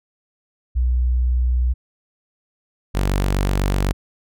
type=tone pair in turn; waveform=sine / sawtooth; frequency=61.74 / 47.97 Hz; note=B1 / G1; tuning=0 / -37 cents; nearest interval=major third; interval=437 cents; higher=first; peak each=-15 / -13 dBFS; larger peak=second; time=0.75-1.74 / 2.94-3.93 s; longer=neither; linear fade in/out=20 ms; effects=none